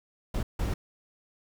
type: noise bursts at uneven times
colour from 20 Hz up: brown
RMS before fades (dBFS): -29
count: 2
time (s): 0.34-0.43 / 0.59-0.74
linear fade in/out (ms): 5
effects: none